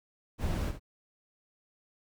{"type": "noise with echo", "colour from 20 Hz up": "brown", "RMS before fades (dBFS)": -31, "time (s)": [0.38, 0.73], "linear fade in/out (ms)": 50, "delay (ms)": 67, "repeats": 1, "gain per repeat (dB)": -9, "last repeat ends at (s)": 0.797, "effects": []}